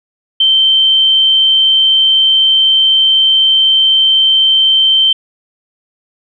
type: tone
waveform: sine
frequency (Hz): 3114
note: G7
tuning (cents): -12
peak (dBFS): -6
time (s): 0.4-5.13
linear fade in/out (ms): 5
effects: none